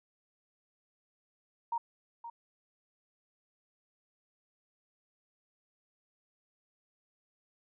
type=tone with echo; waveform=sine; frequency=933 Hz; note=A#5; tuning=1 cent sharp; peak=-30 dBFS; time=1.72-1.78 s; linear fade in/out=5 ms; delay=520 ms; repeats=1; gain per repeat=-11 dB; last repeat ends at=2.3 s; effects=none